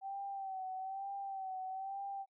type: tone with vibrato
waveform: sine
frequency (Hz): 772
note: G5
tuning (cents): -27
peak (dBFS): -39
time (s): 0.01-2.26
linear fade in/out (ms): 50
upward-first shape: sine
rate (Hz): 1.1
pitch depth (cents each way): 48
effects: noise-tail reverb RT60 0.1 s tail -22 dB re dry